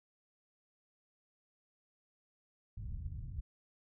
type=low-pass noise; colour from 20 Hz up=white; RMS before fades=-42 dBFS; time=2.77-3.41 s; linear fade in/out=10 ms; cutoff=110 Hz; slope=24 dB/octave; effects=none